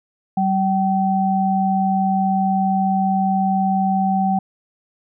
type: tone pair together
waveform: sine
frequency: 191.8 / 767.2 Hz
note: G3 / G5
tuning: -37 / -37 cents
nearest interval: 2 octaves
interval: 2400 cents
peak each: -18 dBFS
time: 0.37-4.39 s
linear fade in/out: 5 ms
effects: none